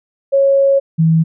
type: tone pair in turn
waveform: sine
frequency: 550 / 162.01 Hz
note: C#5 / E3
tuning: -14 / -30 cents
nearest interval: octave + major sixth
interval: 2116 cents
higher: first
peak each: -8 / -8 dBFS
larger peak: neither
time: 0.32-0.8 / 0.98-1.24 s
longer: first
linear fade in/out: 20 ms
effects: none